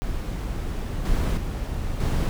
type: noise with level steps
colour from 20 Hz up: brown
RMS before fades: -28 / -22 / -28 / -22 dBFS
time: 0.02-2.29 s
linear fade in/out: 0 ms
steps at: 1.05 / 1.37 / 2 s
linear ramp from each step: 5 ms
effects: none